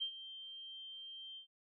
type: tone with ADSR envelope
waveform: sine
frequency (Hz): 3149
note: G7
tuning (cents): +7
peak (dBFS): -34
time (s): 0-1.47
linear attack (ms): 22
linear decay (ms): 83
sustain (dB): -13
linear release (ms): 100
effects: none